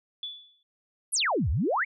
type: tone with exponential decay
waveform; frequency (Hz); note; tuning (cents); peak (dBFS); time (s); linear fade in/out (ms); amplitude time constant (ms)
sine; 3452; A7; -34; -30; 0.23-0.63; 2; 86
type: exponential two-way sweep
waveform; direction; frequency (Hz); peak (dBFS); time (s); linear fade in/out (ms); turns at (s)
sine; down then up; 11840 to 63.6 to 2354; -23; 1.12-1.85; 20; 1.5
effects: none